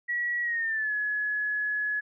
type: tone with pitch glide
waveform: sine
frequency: 1925 to 1695.3 Hz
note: B6 to G#6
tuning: -45 to +35 cents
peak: -26 dBFS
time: 0.08-2.01 s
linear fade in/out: 20 ms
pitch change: -220 cents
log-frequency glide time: 0.42-0.93 s
effects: none